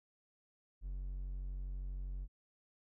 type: tone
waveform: triangle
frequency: 46.25 Hz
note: F#1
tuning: in tune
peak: -37 dBFS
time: 0.81-2.28 s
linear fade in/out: 50 ms
effects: none